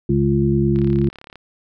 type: harmonic tone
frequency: 69.3 Hz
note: C#2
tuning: in tune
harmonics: 1 / 2 / 3 / 5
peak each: -24 / -18 / -19 / -19 dBFS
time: 0.09-1.09 s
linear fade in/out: 5 ms
type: click train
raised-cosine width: 0.3 ms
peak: -23 dBFS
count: 22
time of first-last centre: 0.76-1.357 s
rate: 35.2 Hz
effects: none